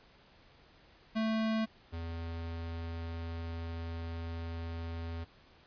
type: tone pair in turn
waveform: square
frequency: 221 / 83.26 Hz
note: A3 / E2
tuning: +8 / +18 cents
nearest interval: octave + perfect fourth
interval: 1690 cents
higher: first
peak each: -30 / -38 dBFS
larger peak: first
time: 1.15-1.66 / 1.92-5.25 s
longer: second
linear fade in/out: 20 ms
effects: pink hiss -61 dBFS RMS until 5.66 s + resampled to 11025 Hz